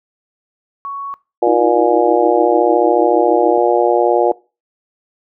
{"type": "tone", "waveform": "sine", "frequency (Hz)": 1114, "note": "C#6", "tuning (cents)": 8, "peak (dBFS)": -22, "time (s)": [0.85, 1.14], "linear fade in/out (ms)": 0}
{"type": "harmonic tone", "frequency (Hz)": 119.3, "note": "A#2", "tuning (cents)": 41, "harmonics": [3, 4, 5, 6, 7], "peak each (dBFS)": [-15, -16, -17, -18, -18], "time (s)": [1.42, 4.32], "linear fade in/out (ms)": 5}
{"type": "tone with tremolo", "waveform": "sine", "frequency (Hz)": 323.8, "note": "E4", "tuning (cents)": -31, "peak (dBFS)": -15, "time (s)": [1.47, 3.58], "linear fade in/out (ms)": 2, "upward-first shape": "sine", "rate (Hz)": 6.6, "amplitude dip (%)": 65}
{"effects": ["noise-tail reverb RT60 0.3 s tail -22 dB re dry"]}